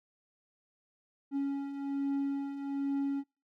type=beating tone pair; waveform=triangle; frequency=277.2 / 278.4 Hz; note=C#4 / C#4; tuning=0 / +8 cents; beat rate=1.2 Hz; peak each=-37 / -30 dBFS; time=1.31-3.24 s; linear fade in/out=50 ms; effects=noise-tail reverb RT60 0.3 s tail -25 dB re dry